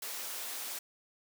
white high-pass noise, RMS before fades -40 dBFS, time 0.02-0.79 s, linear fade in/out 5 ms, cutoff 380 Hz, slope 12 dB/octave, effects none

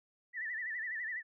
sine tone with vibrato, 1864.7 Hz, A#6, in tune, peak -36 dBFS, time 0.33-1.23 s, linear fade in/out 50 ms, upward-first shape sine, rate 12 Hz, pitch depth 120 cents each way, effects none

